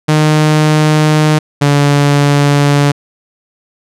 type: tone pair in turn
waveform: sawtooth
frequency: 153.4 / 143.57 Hz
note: D#3 / D3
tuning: -24 / -39 cents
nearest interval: minor second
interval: 115 cents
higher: first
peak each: -3 dBFS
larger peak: neither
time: 0.08-1.39 / 1.61-2.92 s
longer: neither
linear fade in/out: 10 ms
effects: low-pass 9000 Hz 12 dB/octave